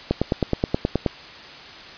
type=click train; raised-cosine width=2 ms; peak=-5 dBFS; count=10; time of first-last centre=0.11-1.062 s; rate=9.45 Hz; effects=white hiss -40 dBFS RMS until 1.97 s + resampled to 11025 Hz